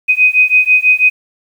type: beating tone pair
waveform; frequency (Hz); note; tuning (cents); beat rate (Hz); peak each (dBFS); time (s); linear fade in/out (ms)
sine; 2502 / 2508.1; D#7 / D#7; +9 / +13; 6.1; -10; 0.08-1.1; 20
effects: 7-bit